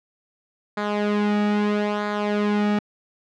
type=tone with flanger; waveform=sawtooth; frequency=207.7 Hz; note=G#3; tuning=in tune; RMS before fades=-22 dBFS; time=0.77-2.79 s; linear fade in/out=5 ms; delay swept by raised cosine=0.35 to 1.95 ms; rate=0.77 Hz; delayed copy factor=-0.65; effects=low-pass 3000 Hz 12 dB/octave